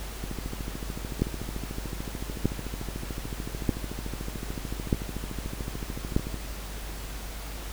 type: two click trains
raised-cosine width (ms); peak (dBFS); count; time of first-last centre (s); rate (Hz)
3; -9 / -21; 5 / 84; 1.22-6.164 / 0.24-6.343; 0.809 / 13.6
effects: added 50 Hz sine -36 dBFS peak until 7.72 s + pink hiss -41 dBFS RMS until 7.72 s